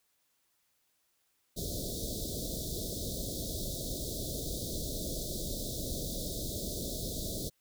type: band-stop noise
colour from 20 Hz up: pink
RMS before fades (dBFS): -37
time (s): 1.56-7.5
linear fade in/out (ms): 20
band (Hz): 660 to 3500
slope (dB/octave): 96
effects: white hiss -75 dBFS RMS until 7.6 s